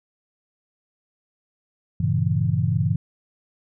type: chord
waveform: sine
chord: G diminished seventh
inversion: none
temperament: equal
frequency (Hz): 98 / 116.54 / 138.59 / 164.81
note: G2 / Bb2 / Db3 / Fb3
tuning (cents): 0 / 0 / 0 / 0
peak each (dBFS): -24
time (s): 2-2.96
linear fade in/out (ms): 5
effects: none